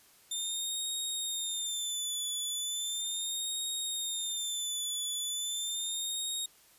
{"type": "tone with vibrato", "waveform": "20% pulse", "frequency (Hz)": 3595, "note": "A7", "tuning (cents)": 36, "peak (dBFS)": -27, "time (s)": [0.31, 6.46], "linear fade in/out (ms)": 5, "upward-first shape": "sine", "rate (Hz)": 0.37, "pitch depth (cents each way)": 69, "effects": ["white hiss -61 dBFS RMS until 6.78 s", "resampled to 32000 Hz"]}